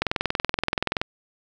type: click train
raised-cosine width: 0.3 ms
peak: -6 dBFS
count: 22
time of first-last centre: 0.02-1.015 s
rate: 21.1 Hz
effects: none